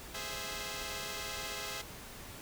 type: chord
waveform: 5% pulse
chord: Ab augmented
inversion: none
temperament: equal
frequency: 415.3 / 523.3 / 659.3 Hz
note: Ab4 / C5 / E5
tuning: 0 / 0 / 0 cents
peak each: -32 dBFS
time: 0.14-1.82 s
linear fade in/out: 10 ms
effects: pink hiss -48 dBFS RMS until 2.41 s